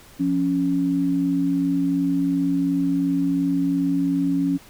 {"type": "tone pair together", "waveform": "sine", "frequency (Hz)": [174.61, 277.4], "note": ["F3", "C#4"], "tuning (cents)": [0, 1], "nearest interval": "minor sixth", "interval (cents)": 801, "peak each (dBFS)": [-25, -19], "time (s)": [0.19, 4.58], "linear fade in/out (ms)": 20, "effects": ["pink hiss -48 dBFS RMS until 4.69 s"]}